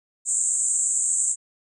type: band-pass noise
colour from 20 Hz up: pink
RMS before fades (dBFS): -23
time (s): 0.25-1.36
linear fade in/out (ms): 50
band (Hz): 7200 to 8400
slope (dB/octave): 96
effects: none